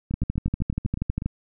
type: two click trains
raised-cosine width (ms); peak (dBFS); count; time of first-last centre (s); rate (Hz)
5; -18 / -12; 10 / 15; 0.11-1.221 / 0.14-1.26; 8.1 / 12.5
effects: none